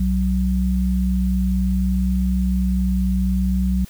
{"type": "tone pair together", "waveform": "sine", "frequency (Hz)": [62.38, 186.5], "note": ["B1", "F#3"], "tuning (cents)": [18, 14], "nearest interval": "octave + perfect fifth", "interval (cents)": 1896, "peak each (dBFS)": -19, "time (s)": [0, 3.85], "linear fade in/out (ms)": 5, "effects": ["white hiss -47 dBFS RMS until 3.89 s"]}